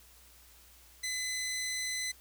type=tone; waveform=15% pulse; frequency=2019 Hz; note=B6; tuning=38 cents sharp; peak=-27 dBFS; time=1.03-2.12 s; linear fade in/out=10 ms; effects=added 60 Hz sine -61 dBFS peak until 2.2 s + white hiss -59 dBFS RMS until 2.2 s